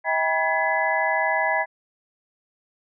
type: tone cluster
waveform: sine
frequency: 640 / 793 / 967 / 1692 / 2011 Hz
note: D#5 / G5 / B5 / G#6 / B6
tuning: +49 / +20 / -37 / +32 / +31 cents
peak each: -26 dBFS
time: 0.04-1.66 s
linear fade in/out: 50 ms
effects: none